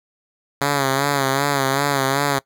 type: tone with vibrato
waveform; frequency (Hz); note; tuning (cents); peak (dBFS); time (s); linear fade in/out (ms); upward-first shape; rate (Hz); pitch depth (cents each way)
5% pulse; 138.59; C#3; 0; -6; 0.61-2.39; 5; sine; 2.6; 63
effects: noise-tail reverb RT60 0.1 s tail -20 dB re dry